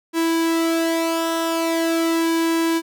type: tone with flanger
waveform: sawtooth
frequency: 329.6 Hz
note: E4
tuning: in tune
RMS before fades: -20 dBFS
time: 0.13-2.82 s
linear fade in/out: 50 ms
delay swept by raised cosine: 1.4 to 2.6 ms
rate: 0.41 Hz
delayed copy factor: -0.6
effects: none